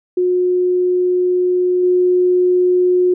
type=tone with level steps; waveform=sine; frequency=361.6 Hz; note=F#4; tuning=40 cents flat; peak=-12 / -10 dBFS; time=0.17-3.14 s; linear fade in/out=5 ms; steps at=1.83 s; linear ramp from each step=5 ms; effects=none